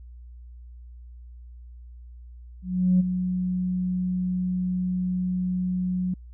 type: tone with ADSR envelope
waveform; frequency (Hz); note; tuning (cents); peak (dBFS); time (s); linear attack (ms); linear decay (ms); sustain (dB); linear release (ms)
sine; 182.5; F#3; -24; -14; 2.62-6.14; 380; 18; -9; 4
effects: tanh soft clip ceiling -11 dBFS + added 60 Hz sine -41 dBFS peak until 6.33 s